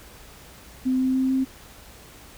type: tone with pitch steps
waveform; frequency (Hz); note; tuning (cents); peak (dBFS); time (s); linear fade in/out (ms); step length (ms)
sine; 258.1 / 259.9 / 261.7 / 263.5; C4 / C4 / C4 / C4; -23 / -11 / 0 / +12; -19; 0.85-1.45; 20; 150
effects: added 60 Hz sine -53 dBFS peak until 2.37 s + pink hiss -47 dBFS RMS until 2.37 s